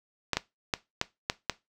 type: clicks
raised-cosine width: 0.2 ms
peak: -8 dBFS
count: 6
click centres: 0.333 / 0.37 / 0.738 / 1.014 / 1.299 / 1.497 s
effects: noise-tail reverb RT60 0.2 s tail -18 dB re dry